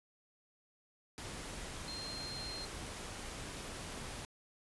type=tone in noise; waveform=sine; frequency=4186 Hz; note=C8; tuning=in tune; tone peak=-43 dBFS; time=1.88-2.65 s; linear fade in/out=0 ms; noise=pink; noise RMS=-45 dBFS; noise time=1.18-4.25 s; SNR=-1 dB; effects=resampled to 24000 Hz